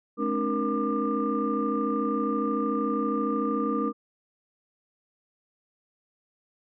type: tone cluster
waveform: sine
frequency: 214.8 / 269 / 301.9 / 470.1 / 1195 Hz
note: A3 / C4 / D4 / A#4 / D6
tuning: -41 / +48 / +48 / +15 / +30 cents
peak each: -30 dBFS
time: 0.17-3.93 s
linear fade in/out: 50 ms
effects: tanh soft clip ceiling -15 dBFS